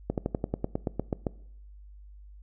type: slowing click train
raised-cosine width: 2 ms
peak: -14 dBFS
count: 12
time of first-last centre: 0.1-1.268 s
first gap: 78 ms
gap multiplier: 1.06
effects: noise-tail reverb RT60 0.7 s tail -21 dB re dry + added 50 Hz sine -46 dBFS peak until 2.42 s